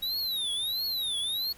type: tone with vibrato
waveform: square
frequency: 3817 Hz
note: A#7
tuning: 40 cents sharp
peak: -29 dBFS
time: 0.02-1.53 s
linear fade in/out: 10 ms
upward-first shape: triangle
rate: 1.5 Hz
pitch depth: 240 cents each way
effects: pink hiss -54 dBFS RMS until 1.57 s